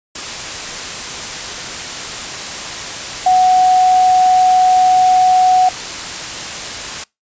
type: tone in noise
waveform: sine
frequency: 740 Hz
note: F#5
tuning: in tune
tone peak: -7 dBFS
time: 3.26-5.69 s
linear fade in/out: 5 ms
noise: white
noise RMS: -24 dBFS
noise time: 0.15-7.04 s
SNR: +14 dB
effects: noise-tail reverb RT60 0.2 s tail -24 dB re dry + resampled to 16000 Hz